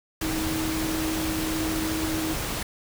sine tone in noise, 317.6 Hz, D#4, 36 cents sharp, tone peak -27 dBFS, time 0.22-2.34 s, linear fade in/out 5 ms, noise pink, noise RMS -30 dBFS, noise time 0.21-2.63 s, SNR 0 dB, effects none

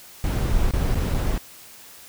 brown noise with dropouts, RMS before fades -21 dBFS, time 0.24-1.38 s, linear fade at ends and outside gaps 1 ms, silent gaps 0.711-0.736 / 0.947-0.954 / 1.141-1.145 s, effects white hiss -45 dBFS RMS until 2.08 s

